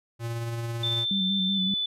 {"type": "tone with tremolo", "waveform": "square", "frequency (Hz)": 116.54, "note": "A#2", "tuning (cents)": 0, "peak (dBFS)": -29, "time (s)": [0.19, 1.06], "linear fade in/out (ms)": 50, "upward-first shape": "sine", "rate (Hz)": 18, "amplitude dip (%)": 25}
{"type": "tone with pitch glide", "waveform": "sine", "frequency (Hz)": [3552, 3491], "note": ["A7", "A7"], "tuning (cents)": [16, -14], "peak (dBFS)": -25, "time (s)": [0.83, 1.86], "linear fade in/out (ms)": 5, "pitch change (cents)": -30, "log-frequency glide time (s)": [1.52, 1.63]}
{"type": "tone with vibrato", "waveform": "sine", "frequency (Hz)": 191.7, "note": "G3", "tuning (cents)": -38, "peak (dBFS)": -26, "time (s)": [1.11, 1.74], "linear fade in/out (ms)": 2, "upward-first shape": "square", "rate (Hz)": 5.3, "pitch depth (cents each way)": 40}
{"effects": ["resampled to 32000 Hz"]}